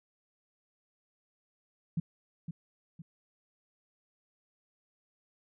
sine tone with echo, 165.1 Hz, E3, 3 cents sharp, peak -27 dBFS, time 1.97-2 s, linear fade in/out 5 ms, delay 510 ms, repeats 2, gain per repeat -8 dB, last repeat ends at 3.02 s, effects none

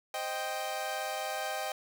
sawtooth chord, C minor, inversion none, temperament equal, 523.3 / 622.3 / 784 Hz, C5 / Eb5 / G5, 0 / 0 / 0 cents, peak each -38 / -34 / -32 dBFS, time 0.14-1.72 s, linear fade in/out 2 ms, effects 9-bit

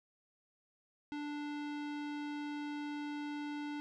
square tone with low-pass filter, 293.7 Hz, D4, in tune, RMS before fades -41 dBFS, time 1.12-3.8 s, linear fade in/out 0 ms, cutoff 3500 Hz, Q 0.96, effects none

